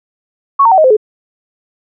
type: tone with pitch steps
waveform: sine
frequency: 1108.7 / 916.3 / 757.3 / 625.8 / 517.2 / 427.5 Hz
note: C#6 / A#5 / F#5 / D#5 / C5 / A4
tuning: 0 / -30 / +40 / +10 / -20 / -50 cents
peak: -4 dBFS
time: 0.59-0.968 s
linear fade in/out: 10 ms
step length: 63 ms
effects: none

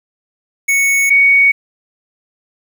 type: tone pair in turn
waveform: square / sine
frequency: 2217 / 2234 Hz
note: C#7 / C#7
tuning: 0 / +13 cents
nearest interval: unison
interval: 13 cents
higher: second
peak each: -11 / -6 dBFS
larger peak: second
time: 0.68-1.1 / 1.1-1.52 s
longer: neither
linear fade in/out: 10 ms
effects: 7-bit

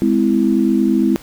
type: chord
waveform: sine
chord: Ab augmented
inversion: none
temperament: equal with one note detuned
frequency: 207.7 / 256.7 / 329.6 Hz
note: Ab3 / C4 / E4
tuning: 0 / -33 / 0 cents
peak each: -16 dBFS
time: 0.02-1.16 s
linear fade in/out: 0 ms
effects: pink hiss -41 dBFS RMS until 1.22 s

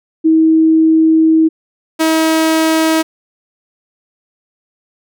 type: tone pair in turn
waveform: sine / sawtooth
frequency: 320 / 320 Hz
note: D#4 / D#4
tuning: +49 / +49 cents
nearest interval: unison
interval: 0 cents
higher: neither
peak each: -6 dBFS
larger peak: neither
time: 0.24-1.49 / 1.99-3.03 s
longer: first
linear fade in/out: 20 ms
effects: none

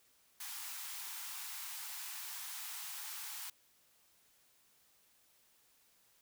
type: high-pass noise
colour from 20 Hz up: white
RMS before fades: -45 dBFS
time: 0.4-3.5 s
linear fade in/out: 5 ms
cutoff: 760 Hz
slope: 96 dB/octave
effects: white hiss -70 dBFS RMS until 6.21 s

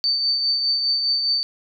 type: tone with tremolo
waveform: sine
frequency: 4568 Hz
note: D8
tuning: 49 cents flat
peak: -16 dBFS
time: 0.04-1.43 s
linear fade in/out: 0 ms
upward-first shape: triangle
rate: 4.9 Hz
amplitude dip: 45%
effects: none

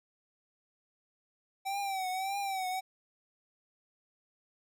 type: tone with vibrato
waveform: square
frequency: 770 Hz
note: G5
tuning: 31 cents flat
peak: -33 dBFS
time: 1.65-2.81 s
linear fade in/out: 20 ms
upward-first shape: triangle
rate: 1.7 Hz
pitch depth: 87 cents each way
effects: none

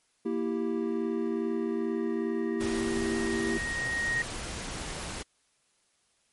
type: chord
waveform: triangle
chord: E diminished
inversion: second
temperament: equal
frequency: 233.1 / 329.6 / 392 Hz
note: Bb3 / E4 / G4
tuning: 0 / 0 / 0 cents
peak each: -30 dBFS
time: 0.25-3.58 s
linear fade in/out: 10 ms
type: tone with exponential growth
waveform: sine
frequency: 1872 Hz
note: A#6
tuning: 7 cents sharp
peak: -25 dBFS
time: 0.81-4.22 s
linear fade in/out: 2 ms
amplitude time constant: 740 ms
type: noise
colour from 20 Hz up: pink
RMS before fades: -37 dBFS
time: 2.6-5.23 s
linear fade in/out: 10 ms
effects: white hiss -70 dBFS RMS until 6.32 s + MP3 48 kbps

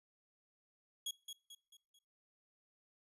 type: tone with echo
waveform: sawtooth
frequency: 3322 Hz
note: G#7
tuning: in tune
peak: -35 dBFS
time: 1.06-1.11 s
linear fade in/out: 5 ms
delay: 220 ms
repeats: 4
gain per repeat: -7 dB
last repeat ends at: 1.99 s
effects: noise-tail reverb RT60 0.5 s tail -23 dB re dry + resampled to 32000 Hz

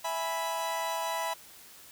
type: chord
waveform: 40% pulse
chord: E major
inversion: none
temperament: equal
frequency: 659.3 / 830.6 / 987.8 Hz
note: E5 / G#5 / B5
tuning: 0 / 0 / 0 cents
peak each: -35 / -37 / -32 dBFS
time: 0.04-1.34 s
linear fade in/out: 10 ms
effects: white hiss -52 dBFS RMS until 1.91 s

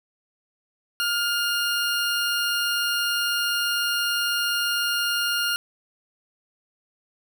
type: tone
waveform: 20% pulse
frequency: 1413 Hz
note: F6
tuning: 20 cents sharp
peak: -17 dBFS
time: 1-5.56 s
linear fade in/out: 0 ms
effects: none

